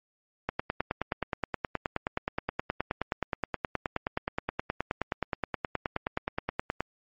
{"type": "click train", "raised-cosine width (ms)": 0.5, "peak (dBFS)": -13, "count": 61, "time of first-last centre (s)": [0.49, 6.806], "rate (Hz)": 9.5, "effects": ["MP3 32 kbps"]}